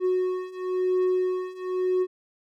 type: beating tone pair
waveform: triangle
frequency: 367.3 / 368.27 Hz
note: F#4 / F#4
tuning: -13 / -8 cents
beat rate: 0.97 Hz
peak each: -25 / -23 dBFS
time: 0-2.07 s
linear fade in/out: 50 ms
effects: none